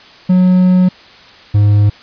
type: tone pair in turn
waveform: triangle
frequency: 183 / 103.33 Hz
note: F#3 / G#2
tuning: -19 / -8 cents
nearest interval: minor seventh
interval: 989 cents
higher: first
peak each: -4 dBFS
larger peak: neither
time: 0.29-0.89 / 1.54-1.9 s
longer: first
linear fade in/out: 10 ms
effects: white hiss -39 dBFS RMS until 2.02 s + resampled to 11025 Hz